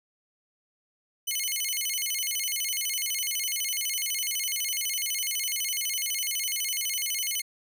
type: tone with vibrato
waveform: 10% pulse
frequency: 2542 Hz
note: D#7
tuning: 36 cents sharp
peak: -19 dBFS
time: 1.27-7.42 s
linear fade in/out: 10 ms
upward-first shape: square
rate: 12 Hz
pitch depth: 290 cents each way
effects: none